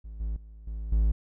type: tone with level steps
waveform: triangle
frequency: 53.9 Hz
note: A1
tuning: 35 cents flat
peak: -36 / -26 / -42 / -30 / -18 dBFS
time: 0.04-1.12 s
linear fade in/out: 10 ms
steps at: 0.2 / 0.36 / 0.67 / 0.92 s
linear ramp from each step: 5 ms
effects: none